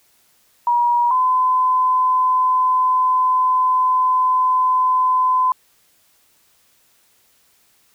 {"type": "tone pair in turn", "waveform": "sine", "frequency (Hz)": [958, 1017.9], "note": ["A#5", "C6"], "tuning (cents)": [47, -48], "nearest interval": "minor second", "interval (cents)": 105, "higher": "second", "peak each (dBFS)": -13, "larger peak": "neither", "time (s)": [[0.67, 1.11], [1.11, 5.52]], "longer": "second", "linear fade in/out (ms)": 2, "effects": ["white hiss -58 dBFS RMS until 7.94 s"]}